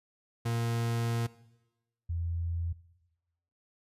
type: tone pair in turn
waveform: 40% pulse / sine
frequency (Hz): 116.54 / 84.57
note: A#2 / E2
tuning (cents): 0 / +45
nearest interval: tritone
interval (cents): 555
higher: first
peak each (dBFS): -28 / -30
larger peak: first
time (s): 0.45-1.27 / 2.09-2.73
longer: first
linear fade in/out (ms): 10
effects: noise-tail reverb RT60 1.0 s tail -19 dB re dry + resampled to 32000 Hz